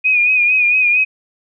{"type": "tone with vibrato", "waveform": "sine", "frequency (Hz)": 2473, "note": "D#7", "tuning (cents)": -11, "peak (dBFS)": -10, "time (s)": [0.04, 1.05], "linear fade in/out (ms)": 20, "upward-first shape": "sine", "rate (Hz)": 4.4, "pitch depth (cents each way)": 49, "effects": []}